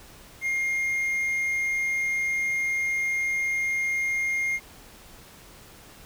triangle tone, 2126 Hz, C7, 27 cents sharp, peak -22 dBFS, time 0.41-4.6 s, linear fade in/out 50 ms, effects pink hiss -49 dBFS RMS until 6.05 s

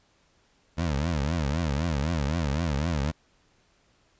20% pulse tone with vibrato, 77 Hz, D#2, 17 cents flat, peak -20 dBFS, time 0.77-3.12 s, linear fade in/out 20 ms, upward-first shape triangle, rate 3.9 Hz, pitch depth 250 cents each way, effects pink hiss -65 dBFS RMS until 4.19 s + resampled to 16000 Hz

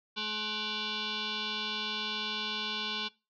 sine tone with frequency modulation, 213.8 Hz, A3, 49 cents flat, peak -32 dBFS, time 0.16-3.09 s, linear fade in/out 20 ms, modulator 640 Hz, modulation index 6.4, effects noise-tail reverb RT60 0.3 s tail -24 dB re dry

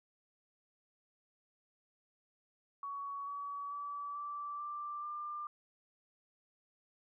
sine tone with pitch steps, 1123 / 1136.7 / 1150.6 / 1164.6 / 1178.8 / 1193.2 Hz, C#6 / C#6 / D6 / D6 / D6 / D6, +22 / +43 / -36 / -15 / +6 / +27 cents, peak -39 dBFS, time 2.83-5.47 s, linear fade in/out 2 ms, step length 440 ms, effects none

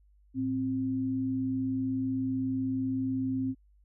sine tone pair together, 110.5 / 262.8 Hz, A2 / C4, +8 / +8 cents, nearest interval octave + minor third, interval 1500 cents, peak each -37 / -28 dBFS, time 0.34-3.55 s, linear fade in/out 50 ms, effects added 50 Hz sine -59 dBFS peak until 3.84 s

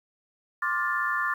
sine chord, D minor seventh, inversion third, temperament just, 1057.2 / 1174.7 / 1409.6 / 1762 Hz, C6 / D6 / F6 / A6, +18 / 0 / +16 / +2 cents, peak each -32 / -30 / -31 / -28 dBFS, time 0.62-1.34 s, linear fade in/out 5 ms, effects 9-bit

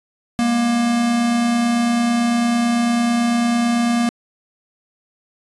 square tone pair together, 207.7 / 236.7 Hz, G#3 / A#3, 0 / +27 cents, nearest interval major second, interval 227 cents, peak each -28 / -16 dBFS, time 0.39-4.09 s, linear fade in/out 0 ms, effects resampled to 24000 Hz

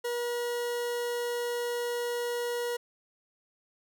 40% pulse tone, 480 Hz, B4, 49 cents flat, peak -29 dBFS, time 0.04-2.77 s, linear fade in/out 10 ms, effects none

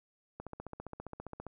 click train, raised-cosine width 1 ms, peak -28 dBFS, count 17, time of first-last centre 0.4-1.467 s, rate 15 Hz, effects none

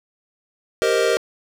square chord, C minor seventh, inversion second, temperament equal, 392 / 466.2 / 523.3 / 622.3 Hz, G4 / Bb4 / C5 / Eb5, 0 / 0 / 0 / 0 cents, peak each -23 / -20 / -25 / -23 dBFS, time 0.82-1.17 s, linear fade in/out 0 ms, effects low-pass 9000 Hz 12 dB/octave + 7-bit

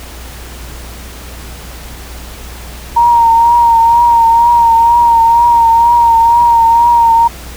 sine tone with vibrato, 932.3 Hz, A#5, in tune, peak -4 dBFS, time 2.96-7.28 s, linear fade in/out 10 ms, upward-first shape triangle, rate 2.1 Hz, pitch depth 41 cents each way, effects added 60 Hz sine -28 dBFS peak until 7.56 s + pink hiss -31 dBFS RMS until 7.56 s

